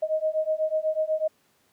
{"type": "beating tone pair", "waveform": "sine", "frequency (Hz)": [622.3, 630.4], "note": ["D#5", "D#5"], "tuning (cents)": [0, 23], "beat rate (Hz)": 8.1, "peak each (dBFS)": -26, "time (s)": [0.02, 1.28], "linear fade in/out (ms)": 10, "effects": ["pink hiss -65 dBFS RMS until 1.72 s", "high-pass 150 Hz 12 dB/octave"]}